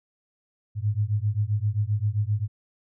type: beating tone pair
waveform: sine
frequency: 101.2 / 108.8 Hz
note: G#2 / A2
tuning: -44 / -19 cents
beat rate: 7.6 Hz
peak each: -25 dBFS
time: 0.75-2.48 s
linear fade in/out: 50 ms
effects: none